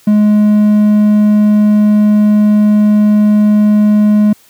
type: tone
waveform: triangle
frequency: 210 Hz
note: G#3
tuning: 19 cents sharp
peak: -3 dBFS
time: 0.07-4.33 s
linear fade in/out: 5 ms
effects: white hiss -46 dBFS RMS until 4.49 s + high-pass 80 Hz 12 dB/octave